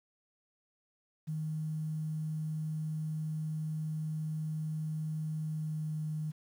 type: tone with pitch glide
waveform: sine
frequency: 155.8 to 154.37 Hz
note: D#3 to D#3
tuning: +3 to -13 cents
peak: -33 dBFS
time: 1.27-6.32 s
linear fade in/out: 20 ms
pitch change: -16 cents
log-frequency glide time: 5.42-6.04 s
effects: 10-bit